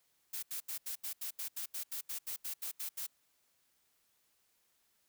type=noise bursts; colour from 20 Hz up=blue; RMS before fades=-40 dBFS; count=16; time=0.33-3.068 s; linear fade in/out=10 ms; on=98 ms; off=78 ms; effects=white hiss -75 dBFS RMS until 5.08 s